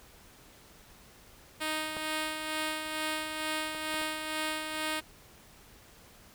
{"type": "tone with tremolo", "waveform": "5% pulse", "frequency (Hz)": 311.1, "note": "D#4", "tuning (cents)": 0, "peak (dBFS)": -19, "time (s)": [1.6, 5.01], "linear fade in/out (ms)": 20, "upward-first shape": "sine", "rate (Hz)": 2.2, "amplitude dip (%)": 45}
{"type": "clicks", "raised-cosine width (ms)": 1, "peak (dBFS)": [-25, -31, -30, -31], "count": 4, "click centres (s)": [1.968, 3.749, 3.942, 4.016]}
{"effects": ["pink hiss -56 dBFS RMS until 6.34 s"]}